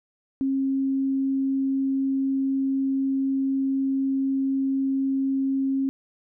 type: tone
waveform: sine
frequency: 269.6 Hz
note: C#4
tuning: 48 cents flat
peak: -21 dBFS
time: 0.41-5.89 s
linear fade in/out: 0 ms
effects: none